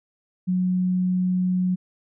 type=tone; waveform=sine; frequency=182.8 Hz; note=F#3; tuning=21 cents flat; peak=-19 dBFS; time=0.47-1.76 s; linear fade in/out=20 ms; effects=none